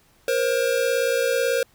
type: tone pair together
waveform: square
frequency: 474.8 / 532.9 Hz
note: A#4 / C5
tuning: +32 / +32 cents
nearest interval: major second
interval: 200 cents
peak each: -23 dBFS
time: 0.28-1.63 s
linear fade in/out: 2 ms
effects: pink hiss -59 dBFS RMS until 1.74 s

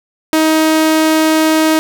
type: tone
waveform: sawtooth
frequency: 315.5 Hz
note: D#4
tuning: 24 cents sharp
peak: -5 dBFS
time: 0.33-1.79 s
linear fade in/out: 0 ms
effects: none

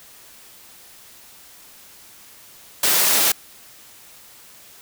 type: high-pass noise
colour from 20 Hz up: white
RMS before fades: -17 dBFS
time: 2.83-3.32 s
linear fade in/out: 5 ms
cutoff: 230 Hz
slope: 12 dB/octave
effects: white hiss -46 dBFS RMS until 4.81 s

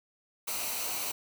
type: noise with comb filter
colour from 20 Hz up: white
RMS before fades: -34 dBFS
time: 0.47-1.12 s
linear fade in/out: 10 ms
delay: 0.58 ms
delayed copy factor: -0.55
effects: none

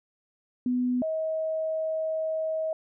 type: tone pair in turn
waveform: sine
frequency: 248.9 / 635.9 Hz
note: B3 / D#5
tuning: +14 / +38 cents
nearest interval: octave + major third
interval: 1624 cents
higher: second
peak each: -23 / -26 dBFS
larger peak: first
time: 0.66-1.02 / 1.02-2.73 s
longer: second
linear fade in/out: 2 ms
effects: none

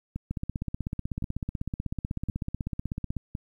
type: two click trains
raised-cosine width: 5 ms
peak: -20 / -18 dBFS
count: 4 / 47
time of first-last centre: 0.16-3.351 / 0.31-3.167 s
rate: 0.94 / 16.1 Hz
effects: 10-bit

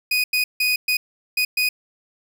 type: tone bursts at uneven times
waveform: 30% pulse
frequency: 2489 Hz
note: D#7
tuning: in tune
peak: -15 dBFS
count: 6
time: 0.11-0.24 / 0.33-0.44 / 0.6-0.76 / 0.88-0.97 / 1.37-1.45 / 1.57-1.69 s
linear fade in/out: 5 ms
effects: none

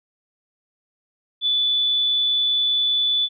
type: tone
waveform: sine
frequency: 3475 Hz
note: A7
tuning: 22 cents flat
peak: -17 dBFS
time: 1.41-3.29 s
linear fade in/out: 50 ms
effects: none

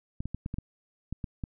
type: clicks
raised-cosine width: 5 ms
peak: -21 dBFS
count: 9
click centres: 0.205 / 0.256 / 0.346 / 0.461 / 0.541 / 0.585 / 1.126 / 1.242 / 1.438 s
effects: none

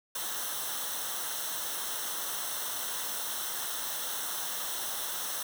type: noise with comb filter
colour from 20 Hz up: white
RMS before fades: -35 dBFS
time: 0.15-5.43 s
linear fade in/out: 5 ms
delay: 0.42 ms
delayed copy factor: -0.75
effects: none

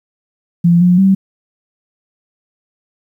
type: tone with pitch steps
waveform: sine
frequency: 171.7 / 178.5 / 192.5 Hz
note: F3 / F3 / G3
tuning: -29 / +38 / -31 cents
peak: -6 dBFS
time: 0.64-1.15 s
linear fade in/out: 10 ms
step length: 170 ms
effects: 8-bit

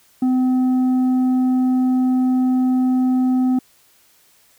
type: tone with tanh clipping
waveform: sine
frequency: 255.4 Hz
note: C4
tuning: 42 cents flat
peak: -15 dBFS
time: 0.22-3.59 s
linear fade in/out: 5 ms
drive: 5 dB
effects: white hiss -55 dBFS RMS until 4.58 s

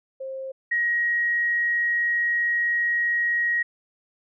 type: tone pair in turn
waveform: sine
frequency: 531 / 1892.3 Hz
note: C5 / A#6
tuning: +25 / +25 cents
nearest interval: octave + minor seventh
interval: 2200 cents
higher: second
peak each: -30 / -20 dBFS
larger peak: second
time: 0.2-0.52 / 0.71-3.63 s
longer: second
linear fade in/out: 10 ms
effects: none

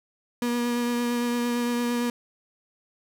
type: tone with vibrato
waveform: 35% pulse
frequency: 240.1 Hz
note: B3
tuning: 49 cents flat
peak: -22 dBFS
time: 0.42-2.1 s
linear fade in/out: 2 ms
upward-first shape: triangle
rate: 8.8 Hz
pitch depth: 16 cents each way
effects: none

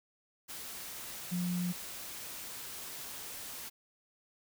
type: tone in noise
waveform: sine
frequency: 177.7 Hz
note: F3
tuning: 30 cents sharp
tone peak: -31 dBFS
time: 1.31-1.73 s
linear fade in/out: 20 ms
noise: white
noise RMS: -44 dBFS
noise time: 0.48-3.7 s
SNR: +10 dB
effects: none

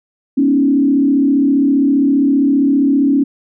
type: tone with frequency modulation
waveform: sine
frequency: 277.2 Hz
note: C#4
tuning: in tune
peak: -9 dBFS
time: 0.37-3.24 s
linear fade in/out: 10 ms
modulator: 35.1 Hz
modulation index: 0.88
effects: none

